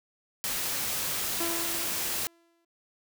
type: noise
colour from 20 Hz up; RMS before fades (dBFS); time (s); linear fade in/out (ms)
white; -31; 0.44-2.27; 0
type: tone with exponential decay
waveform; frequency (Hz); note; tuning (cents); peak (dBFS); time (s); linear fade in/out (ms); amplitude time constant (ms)
sawtooth; 337.3; E4; +40; -26; 1.4-2.65; 5; 270
effects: none